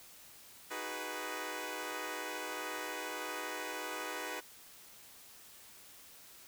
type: chord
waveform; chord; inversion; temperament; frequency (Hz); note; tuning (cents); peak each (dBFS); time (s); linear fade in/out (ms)
10% pulse; G# minor seventh; second; equal with one note detuned; 311.1 / 373.6 / 415.3 / 493.9; D#4 / F#4 / G#4 / B4; 0 / +17 / 0 / 0; -37 / -37 / -38 / -34; 0.7-4.41; 20
effects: white hiss -56 dBFS RMS until 6.47 s